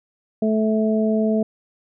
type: harmonic tone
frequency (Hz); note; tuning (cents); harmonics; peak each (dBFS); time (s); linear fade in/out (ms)
217.8; A3; -17; 1 / 2 / 3; -18 / -23 / -24; 0.42-1.43; 5
effects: none